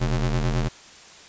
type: ring-modulated tone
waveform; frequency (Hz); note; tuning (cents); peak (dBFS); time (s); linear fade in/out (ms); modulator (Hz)
35% pulse; 82.41; E2; 0; -16; 0-0.69; 20; 45.8
effects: white hiss -46 dBFS RMS until 1.28 s + resampled to 16000 Hz